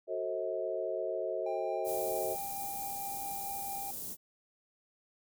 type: chord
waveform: sine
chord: F# diminished seventh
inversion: none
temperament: just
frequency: 370 / 444 / 532.8 / 639.4 Hz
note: F#4 / A4 / C5 / Eb5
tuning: 0 / +16 / +31 / +47 cents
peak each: -39 / -39 / -38 / -36 dBFS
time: 0.07-2.37 s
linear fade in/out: 50 ms
type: tone with tremolo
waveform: triangle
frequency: 795 Hz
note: G5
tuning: 24 cents sharp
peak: -36 dBFS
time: 1.46-3.91 s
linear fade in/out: 5 ms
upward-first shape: triangle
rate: 4.5 Hz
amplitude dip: 25%
type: band-stop noise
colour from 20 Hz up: white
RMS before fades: -41 dBFS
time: 1.84-4.17 s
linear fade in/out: 50 ms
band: 470 to 8100 Hz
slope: 12 dB/octave
effects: none

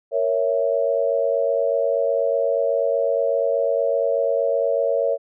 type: chord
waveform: sine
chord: A# diminished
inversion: none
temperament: equal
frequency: 466.2 / 554.4 / 659.3 Hz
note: A#4 / C#5 / E5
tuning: 0 / 0 / 0 cents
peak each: -23 / -20 / -24 dBFS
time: 0.11-5.18 s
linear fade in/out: 50 ms
effects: none

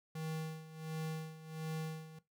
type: tone with tremolo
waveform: square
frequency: 158.6 Hz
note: D#3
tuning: 33 cents sharp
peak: -38 dBFS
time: 0.15-2.19 s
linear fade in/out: 5 ms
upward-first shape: sine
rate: 1.4 Hz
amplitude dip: 80%
effects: noise-tail reverb RT60 0.2 s tail -18 dB re dry

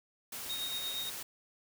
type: noise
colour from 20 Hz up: white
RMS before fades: -42 dBFS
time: 0.32-1.23 s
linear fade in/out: 5 ms
type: tone with tremolo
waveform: triangle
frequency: 3729 Hz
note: A#7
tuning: in tune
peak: -33 dBFS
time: 0.49-1.1 s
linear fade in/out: 10 ms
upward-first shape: sine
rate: 8.5 Hz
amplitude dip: 40%
effects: none

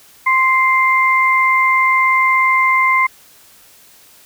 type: tone pair together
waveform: sine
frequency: 1047.2 / 2093 Hz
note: C6 / C7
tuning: +1 / 0 cents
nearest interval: octave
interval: 1199 cents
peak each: -13 dBFS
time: 0.26-3.07 s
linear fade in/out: 10 ms
effects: white hiss -46 dBFS RMS until 4.25 s

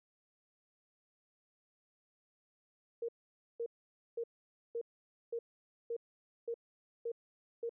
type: tone bursts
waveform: sine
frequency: 466.2 Hz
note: A#4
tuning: in tune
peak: -35 dBFS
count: 9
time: 3.02-7.694 s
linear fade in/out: 5 ms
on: 66 ms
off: 510 ms
effects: none

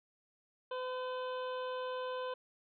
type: harmonic tone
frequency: 508 Hz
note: B4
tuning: 49 cents sharp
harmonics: 1 / 2 / 3 / 5 / 6 / 7 / 8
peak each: -38 / -42 / -49 / -56 / -53 / -56 / -64 dBFS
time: 0.71-2.34 s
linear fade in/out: 5 ms
effects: none

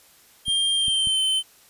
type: tone with pitch glide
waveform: square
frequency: 3194 to 3075 Hz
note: G7 to G7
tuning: +32 to -34 cents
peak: -20 dBFS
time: 0.45-1.43 s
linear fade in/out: 50 ms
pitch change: -66 cents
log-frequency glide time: 0.75-1.2 s
type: clicks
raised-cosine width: 5 ms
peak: -25 dBFS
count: 3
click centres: 0.482 / 0.882 / 1.072 s
effects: white hiss -54 dBFS RMS until 1.69 s + resampled to 32000 Hz

